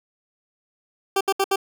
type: tone bursts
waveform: 20% pulse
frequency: 390.2 Hz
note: G4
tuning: 8 cents flat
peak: -13 dBFS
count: 4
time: 1.16-1.559 s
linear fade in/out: 5 ms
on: 48 ms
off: 69 ms
effects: none